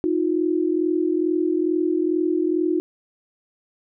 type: tone pair together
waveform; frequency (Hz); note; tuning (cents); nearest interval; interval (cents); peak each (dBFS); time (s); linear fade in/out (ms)
sine; 314.8 / 357.1; D#4 / F4; +20 / +39; major second; 219; -21; 0.04-2.8; 0
effects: none